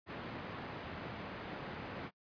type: band-pass noise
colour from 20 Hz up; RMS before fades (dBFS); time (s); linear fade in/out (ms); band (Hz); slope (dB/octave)
pink; -45; 0.06-2.11; 50; 110 to 2300; 12
effects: noise-tail reverb RT60 0.1 s tail -24 dB re dry + resampled to 11025 Hz